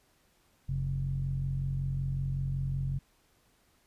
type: tone with low-pass filter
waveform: sawtooth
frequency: 45.37 Hz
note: F#1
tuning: 33 cents flat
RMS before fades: -32 dBFS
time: 0.68-2.99 s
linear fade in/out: 10 ms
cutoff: 130 Hz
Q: 9.7
effects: pink hiss -68 dBFS RMS until 3.86 s + resampled to 32000 Hz